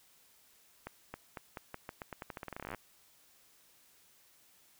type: accelerating click train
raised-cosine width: 0.5 ms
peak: -26 dBFS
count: 25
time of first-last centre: 0.87-2.747 s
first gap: 270 ms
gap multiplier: 0.86
effects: white hiss -65 dBFS RMS until 4.79 s